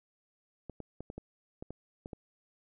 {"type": "clicks", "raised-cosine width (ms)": 2, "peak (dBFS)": -28, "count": 9, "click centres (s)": [0.697, 0.803, 1.006, 1.101, 1.18, 1.625, 1.706, 2.059, 2.132], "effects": []}